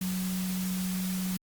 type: tone in noise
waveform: sine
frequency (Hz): 185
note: F#3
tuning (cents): 0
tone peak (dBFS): -29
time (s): 0.01-1.37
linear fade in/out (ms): 5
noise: white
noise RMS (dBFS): -39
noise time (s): 0.01-1.37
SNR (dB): +7
effects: Opus 48 kbps